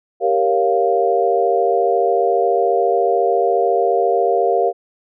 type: chord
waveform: sine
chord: G half-diminished seventh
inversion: none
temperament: equal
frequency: 392 / 466.2 / 554.4 / 698.5 Hz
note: G4 / Bb4 / Db5 / F5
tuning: 0 / 0 / 0 / 0 cents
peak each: -19 / -18 / -22 / -17 dBFS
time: 0.2-4.73 s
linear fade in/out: 50 ms
effects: none